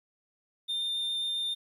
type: tone with vibrato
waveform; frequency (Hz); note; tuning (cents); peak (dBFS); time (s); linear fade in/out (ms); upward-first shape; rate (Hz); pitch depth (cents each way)
triangle; 3612; A7; +45; -28; 0.68-1.55; 20; triangle; 7.4; 8
effects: 11-bit